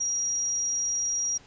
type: tone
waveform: sine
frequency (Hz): 5710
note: F8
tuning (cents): +37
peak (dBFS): -25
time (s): 0-1.38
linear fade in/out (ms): 10
effects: pink hiss -54 dBFS RMS until 1.46 s + resampled to 16000 Hz